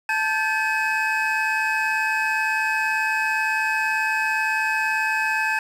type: tone cluster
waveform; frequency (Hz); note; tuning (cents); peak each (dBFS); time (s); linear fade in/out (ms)
triangle; 879 / 1568 / 1726 / 2549; A5 / G6 / A6 / D#7; -2 / 0 / -34 / +41; -24; 0.09-5.59; 2
effects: resampled to 32000 Hz + 7-bit